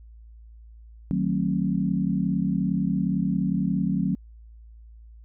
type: chord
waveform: sine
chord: D# diminished seventh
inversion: none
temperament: just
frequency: 155.56 / 186.68 / 224 / 268.8 Hz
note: D#3 / F#3 / A3 / C4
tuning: 0 / +16 / +31 / +47 cents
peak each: -29 / -24 / -29 / -29 dBFS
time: 1.11-4.15 s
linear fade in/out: 0 ms
effects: added 56 Hz sine -44 dBFS peak until 5.24 s